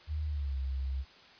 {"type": "tone with pitch glide", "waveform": "sine", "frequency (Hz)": [76.2, 66.72], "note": ["D#2", "C2"], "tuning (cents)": [-36, 34], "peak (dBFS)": -31, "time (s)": [0.07, 1.05], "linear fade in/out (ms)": 50, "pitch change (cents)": -230, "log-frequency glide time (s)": [0.26, 0.57], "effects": ["white hiss -56 dBFS RMS until 1.39 s", "resampled to 11025 Hz"]}